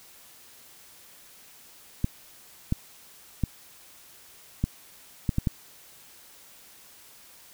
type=clicks; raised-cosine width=5 ms; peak=-11 dBFS; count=7; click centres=2.044 / 2.724 / 3.437 / 4.64 / 5.292 / 5.384 / 5.472 s; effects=white hiss -52 dBFS RMS until 7.53 s